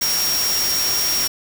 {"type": "tone in noise", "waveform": "sine", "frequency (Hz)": 5588, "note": "F8", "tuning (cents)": 0, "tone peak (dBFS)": -19, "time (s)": [0.01, 1.28], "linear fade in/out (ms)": 10, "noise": "white", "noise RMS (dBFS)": -23, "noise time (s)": [0.01, 1.28], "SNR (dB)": 1, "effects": []}